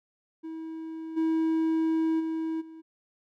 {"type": "tone with level steps", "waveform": "triangle", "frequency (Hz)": 322.1, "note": "E4", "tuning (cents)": -40, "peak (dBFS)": [-33, -21, -26, -41], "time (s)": [0.43, 2.82], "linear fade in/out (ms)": 20, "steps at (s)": [1.16, 2.19, 2.6], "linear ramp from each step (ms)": 20, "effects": []}